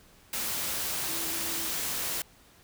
sine tone in noise, 329.3 Hz, E4, 2 cents flat, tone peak -43 dBFS, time 1.08-1.69 s, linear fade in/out 2 ms, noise white, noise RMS -32 dBFS, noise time 0.33-2.22 s, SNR -14 dB, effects pink hiss -58 dBFS RMS until 2.63 s

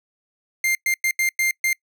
45% pulse tone bursts at uneven times, 2100 Hz, C7, 6 cents sharp, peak -18 dBFS, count 6, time 0.64-0.75 / 0.86-0.94 / 1.04-1.11 / 1.19-1.29 / 1.39-1.51 / 1.64-1.73 s, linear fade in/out 2 ms, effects noise-tail reverb RT60 0.1 s tail -25 dB re dry

